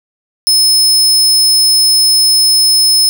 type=tone; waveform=sawtooth; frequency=5200 Hz; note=E8; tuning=24 cents flat; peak=-4 dBFS; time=0.47-3.09 s; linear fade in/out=0 ms; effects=none